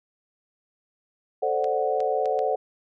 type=chord; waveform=sine; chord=D dominant seventh; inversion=second; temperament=equal; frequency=440 / 523.3 / 587.3 / 740 Hz; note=A4 / C5 / D5 / F#5; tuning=0 / 0 / 0 / 0 cents; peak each=-27 / -27 / -29 / -26 dBFS; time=1.42-2.56 s; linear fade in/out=10 ms
type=clicks; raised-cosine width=0.2 ms; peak=-24 dBFS; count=4; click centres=1.643 / 2.004 / 2.257 / 2.391 s
effects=none